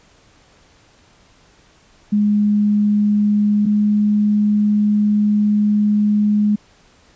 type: tone pair in turn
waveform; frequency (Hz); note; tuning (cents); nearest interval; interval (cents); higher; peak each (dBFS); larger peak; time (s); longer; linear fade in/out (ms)
sine; 207.7 / 208.7; G#3 / G#3; 0 / +9; unison; 9; second; -12; neither; 2.12-3.66 / 3.66-6.56; second; 10
effects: pink hiss -52 dBFS RMS until 7.15 s + resampled to 16000 Hz